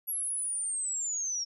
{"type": "linear sweep", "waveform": "sine", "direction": "down", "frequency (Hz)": [11450, 5470], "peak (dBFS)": -30, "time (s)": [0.07, 1.45], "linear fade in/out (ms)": 20, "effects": []}